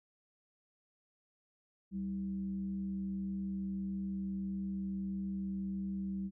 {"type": "tone with frequency modulation", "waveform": "sine", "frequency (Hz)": 193.9, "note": "G3", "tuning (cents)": -19, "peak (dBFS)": -35, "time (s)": [1.91, 6.31], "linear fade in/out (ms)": 50, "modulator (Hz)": 126, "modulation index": 0.34, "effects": []}